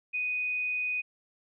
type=tone; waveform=sine; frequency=2489 Hz; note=D#7; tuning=in tune; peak=-28 dBFS; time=0.13-1.02 s; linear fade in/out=20 ms; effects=none